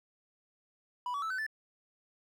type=tone with pitch steps; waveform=triangle; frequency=985 / 1138 / 1314.8 / 1519.1 / 1755.1 Hz; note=B5 / C#6 / E6 / F#6 / A6; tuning=-5 / +45 / -5 / +45 / -5 cents; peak=-31 dBFS; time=1.06-1.465 s; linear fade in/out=2 ms; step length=81 ms; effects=12-bit